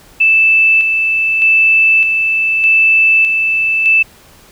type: tone with tremolo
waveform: sine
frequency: 2638 Hz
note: E7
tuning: 1 cent sharp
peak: -6 dBFS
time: 0.2-4.03 s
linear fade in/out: 10 ms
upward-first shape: square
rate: 0.82 Hz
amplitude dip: 40%
effects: pink hiss -43 dBFS RMS until 4.51 s